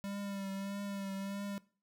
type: tone with vibrato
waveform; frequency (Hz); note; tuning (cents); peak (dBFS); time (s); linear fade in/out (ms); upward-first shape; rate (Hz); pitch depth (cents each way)
square; 197.8; G3; +16; -39; 0.04-1.58; 0; triangle; 1.6; 37
effects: noise-tail reverb RT60 0.4 s tail -20 dB re dry

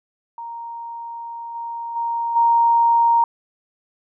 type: tone with level steps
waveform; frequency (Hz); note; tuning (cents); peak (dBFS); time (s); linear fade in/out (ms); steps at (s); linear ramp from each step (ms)
sine; 932; A#5; -1; -29 / -26 / -20 / -12; 0.38-3.24; 2; 1.54 / 1.95 / 2.35; 20
effects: none

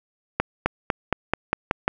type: accelerating click train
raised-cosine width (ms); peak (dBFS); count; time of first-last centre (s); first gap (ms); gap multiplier
0.5; -4; 8; 0.4-1.879; 260; 0.93
effects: none

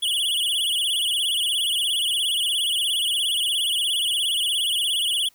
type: tone with vibrato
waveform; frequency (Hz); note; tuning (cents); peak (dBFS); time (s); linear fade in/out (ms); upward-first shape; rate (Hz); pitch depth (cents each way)
square; 3136; G7; 0; -21; 0.02-5.29; 10; sine; 17; 170
effects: white hiss -59 dBFS RMS until 5.34 s

